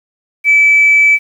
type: tone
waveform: sine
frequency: 2306 Hz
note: D7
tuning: 32 cents flat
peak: -4 dBFS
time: 0.44-1.19 s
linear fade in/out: 50 ms
effects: tanh soft clip ceiling -1 dBFS + 7-bit